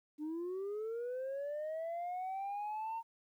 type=linear sweep; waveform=sine; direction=up; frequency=293.7 to 919 Hz; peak=-35 dBFS; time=0.18-3.03 s; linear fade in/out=50 ms; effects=tanh soft clip ceiling -36 dBFS + 12-bit